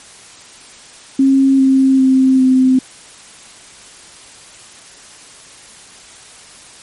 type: tone with pitch steps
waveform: sine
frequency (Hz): 270 / 266.3 / 262.6 / 259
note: C#4 / C4 / C4 / C4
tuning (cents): -45 / +31 / +6 / -17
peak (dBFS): -7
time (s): 1.19-2.79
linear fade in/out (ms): 5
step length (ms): 400
effects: white hiss -39 dBFS RMS until 6.82 s + MP3 48 kbps